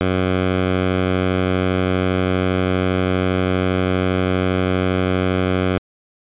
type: tone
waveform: 10% pulse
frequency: 92.5 Hz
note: F#2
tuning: in tune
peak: -8 dBFS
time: 0.01-5.78 s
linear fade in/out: 0 ms
effects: resampled to 8000 Hz